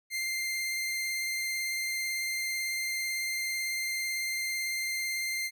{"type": "tone with vibrato", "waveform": "sawtooth", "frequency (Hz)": 2096, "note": "C7", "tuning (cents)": 2, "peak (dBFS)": -27, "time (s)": [0.1, 5.51], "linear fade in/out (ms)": 50, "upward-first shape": "triangle", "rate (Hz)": 18, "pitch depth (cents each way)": 14, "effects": []}